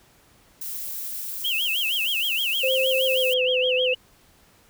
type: noise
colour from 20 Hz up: violet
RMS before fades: -32 dBFS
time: 0.61-3.34 s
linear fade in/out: 5 ms
type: tone with vibrato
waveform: sine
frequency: 2906 Hz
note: F#7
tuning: 32 cents flat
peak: -22 dBFS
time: 1.44-3.95 s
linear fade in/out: 10 ms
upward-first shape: sine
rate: 6.4 Hz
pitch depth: 210 cents each way
type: tone with pitch glide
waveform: sine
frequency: 523.3 to 507.8 Hz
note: C5 to B4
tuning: 0 to +48 cents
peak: -21 dBFS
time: 2.63-3.94 s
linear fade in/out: 10 ms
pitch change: -52 cents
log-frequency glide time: 3.08-3.34 s
effects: pink hiss -57 dBFS RMS until 4.69 s